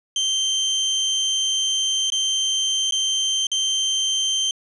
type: tone with dropouts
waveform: 30% pulse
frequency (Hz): 3131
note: G7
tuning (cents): -3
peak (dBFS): -16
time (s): 0.16-4.51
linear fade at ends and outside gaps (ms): 2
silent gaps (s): 2.102-2.121 / 2.91-2.922 / 3.469-3.516
effects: resampled to 24000 Hz + 8-bit